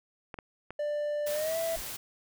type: clicks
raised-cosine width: 0.5 ms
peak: -25 dBFS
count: 3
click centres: 0.342 / 0.388 / 0.706 s
type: tone with pitch glide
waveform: triangle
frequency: 591 to 659.6 Hz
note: D5 to E5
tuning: +11 to +1 cents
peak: -27 dBFS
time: 0.79-1.76 s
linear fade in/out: 5 ms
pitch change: +190 cents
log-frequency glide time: 1.32-1.57 s
type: noise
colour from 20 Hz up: white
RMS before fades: -39 dBFS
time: 1.26-1.97 s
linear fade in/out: 10 ms
type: noise with exponential decay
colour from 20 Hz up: brown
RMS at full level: -37 dBFS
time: 1.76-1.94 s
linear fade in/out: 1 ms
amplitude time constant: 38 ms
effects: none